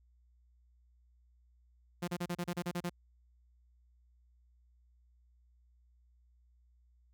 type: tone bursts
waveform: sawtooth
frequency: 175.3 Hz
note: F3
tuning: 7 cents sharp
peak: -30 dBFS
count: 10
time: 2.02-2.897 s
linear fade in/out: 10 ms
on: 58 ms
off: 33 ms
effects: added 60 Hz sine -64 dBFS peak until 7.13 s